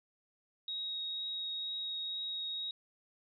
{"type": "tone with vibrato", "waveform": "sine", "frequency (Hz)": 3779, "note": "A#7", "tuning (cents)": 23, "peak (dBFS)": -36, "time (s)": [0.68, 2.71], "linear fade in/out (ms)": 2, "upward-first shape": "triangle", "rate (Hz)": 2.1, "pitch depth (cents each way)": 9, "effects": []}